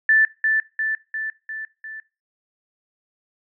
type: tone with echo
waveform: sine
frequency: 1760 Hz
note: A6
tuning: in tune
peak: -12 dBFS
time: 0.09-0.25 s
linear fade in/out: 2 ms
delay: 350 ms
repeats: 5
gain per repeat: -4 dB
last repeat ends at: 2 s
effects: noise-tail reverb RT60 0.3 s tail -21 dB re dry